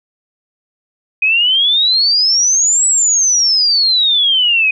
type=exponential two-way sweep; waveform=sine; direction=up then down; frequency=2489 to 7902 to 2489 Hz; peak=-9 dBFS; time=1.22-4.71 s; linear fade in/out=5 ms; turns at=2.87 s; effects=none